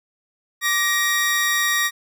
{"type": "tone pair together", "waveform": "sawtooth", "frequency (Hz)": [1170.6, 1884], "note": ["D6", "A#6"], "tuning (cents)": [-6, 18], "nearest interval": "minor sixth", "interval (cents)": 824, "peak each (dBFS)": [-22, -15], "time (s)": [0.61, 1.91], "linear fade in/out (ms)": 50, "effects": []}